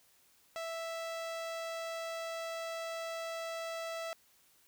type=tone with notch filter; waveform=sawtooth; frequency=659.3 Hz; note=E5; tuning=in tune; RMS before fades=-40 dBFS; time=0.56-4.13 s; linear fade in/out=0 ms; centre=12000 Hz; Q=0.95; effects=white hiss -67 dBFS RMS until 4.67 s